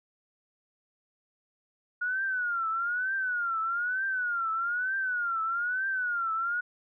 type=tone with vibrato; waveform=sine; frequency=1439 Hz; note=F#6; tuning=49 cents flat; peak=-27 dBFS; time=2.01-6.61 s; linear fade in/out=10 ms; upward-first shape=triangle; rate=1.1 Hz; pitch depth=170 cents each way; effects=none